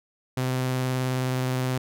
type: tone with vibrato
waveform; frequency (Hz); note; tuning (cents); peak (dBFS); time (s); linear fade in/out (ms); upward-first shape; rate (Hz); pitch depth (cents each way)
sawtooth; 128.5; C3; -31; -20; 0.37-1.78; 5; sine; 19; 14
effects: none